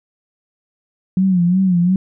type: tone with vibrato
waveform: sine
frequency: 181.9 Hz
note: F#3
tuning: 29 cents flat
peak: -11 dBFS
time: 1.17-1.96 s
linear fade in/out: 2 ms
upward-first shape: sine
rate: 2.8 Hz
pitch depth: 93 cents each way
effects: none